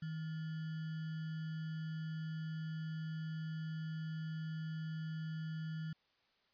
sine tone with sample-and-hold, 158.7 Hz, D#3, 35 cents sharp, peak -39 dBFS, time 0.02-5.93 s, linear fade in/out 5 ms, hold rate 1575 Hz, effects white hiss -75 dBFS RMS until 6.53 s + resampled to 11025 Hz

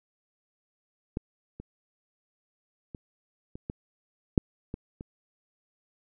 clicks, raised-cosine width 3 ms, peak -17 / -27 / -26 / -27 / -20 / -6 / -21 / -26 dBFS, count 8, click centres 1.171 / 1.6 / 2.948 / 3.555 / 3.699 / 4.378 / 4.741 / 5.009 s, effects none

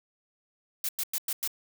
blue noise bursts, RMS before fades -30 dBFS, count 5, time 0.84-1.476 s, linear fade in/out 2 ms, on 48 ms, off 99 ms, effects none

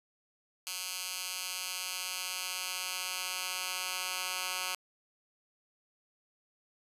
10% pulse tone with high-pass filter sweep, 184 Hz, F#3, 9 cents flat, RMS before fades -37 dBFS, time 0.67-4.75 s, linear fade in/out 0 ms, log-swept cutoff 3500 to 1800 Hz, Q 0.71, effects resampled to 32000 Hz

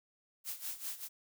blue noise with tremolo, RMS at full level -39 dBFS, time 0.44-1.09 s, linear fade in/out 50 ms, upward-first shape sine, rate 5.1 Hz, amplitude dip 80%, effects none

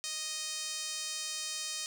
5% pulse tone with band-pass filter, 622.3 Hz, D#5, in tune, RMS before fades -38 dBFS, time 0.04-1.86 s, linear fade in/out 0 ms, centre 7700 Hz, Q 0.63, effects none

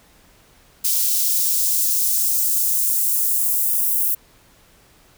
blue noise with high-pass filter sweep, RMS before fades -19 dBFS, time 0.84-4.15 s, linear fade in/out 10 ms, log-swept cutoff 4300 to 11000 Hz, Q 0.98, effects pink hiss -53 dBFS RMS until 5.17 s

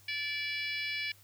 harmonic tone with a mistuned harmonic, 580 Hz, D5, 22 cents flat, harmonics 3 / 4 / 5 / 6 / 7 / 8 / 9, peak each -42 / -35 / -42 / -44 / -45 / -46 / -45 dBFS, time 0.08-1.12 s, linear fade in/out 5 ms, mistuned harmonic 6, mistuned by -42 cents, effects added 100 Hz sine -61 dBFS peak until 1.23 s + white hiss -61 dBFS RMS until 1.23 s

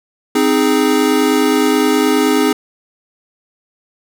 square chord, Ab major, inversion first, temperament equal, 261.6 / 311.1 / 415.3 Hz, C4 / Eb4 / Ab4, 0 / 0 / 0 cents, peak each -16 dBFS, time 0.35-2.53 s, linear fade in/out 5 ms, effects none

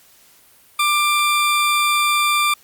20% pulse tone with vibrato, 1185 Hz, D6, 15 cents sharp, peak -10 dBFS, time 0.79-2.54 s, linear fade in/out 5 ms, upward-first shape triangle, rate 20 Hz, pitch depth 10 cents each way, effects white hiss -51 dBFS RMS until 2.63 s + Opus 48 kbps

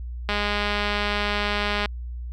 click train, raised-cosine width 0.3 ms, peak -9 dBFS, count 324, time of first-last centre 0.29-1.858 s, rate 206 Hz, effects added 60 Hz sine -30 dBFS peak until 2.32 s

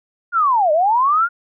sine linear two-way sweep, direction down then up, 1444 to 587.3 to 1444 Hz, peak -12 dBFS, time 0.32-1.29 s, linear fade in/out 50 ms, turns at 0.72 s, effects none

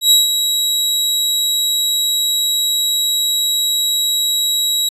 sawtooth tone with ADSR envelope, 3862 Hz, B7, 39 cents flat, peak -3 dBFS, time 0.01-4.89 s, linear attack 100 ms, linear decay 160 ms, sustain -8 dB, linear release 6 ms, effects resampled to 32000 Hz

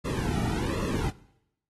brown noise with flanger, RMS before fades -29 dBFS, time 0.04-1.11 s, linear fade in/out 20 ms, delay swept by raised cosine 1.3 to 1.91 ms, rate 1.3 Hz, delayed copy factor -1, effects noise-tail reverb RT60 0.8 s tail -20 dB re dry + AAC 32 kbps

